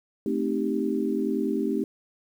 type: chord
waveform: sine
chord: A half-diminished seventh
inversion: none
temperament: equal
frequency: 220 / 261.6 / 311.1 / 392 Hz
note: A3 / C4 / Eb4 / G4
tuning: 0 / 0 / 0 / 0 cents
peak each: -29 dBFS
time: 0.26-1.84 s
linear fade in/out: 2 ms
effects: 9-bit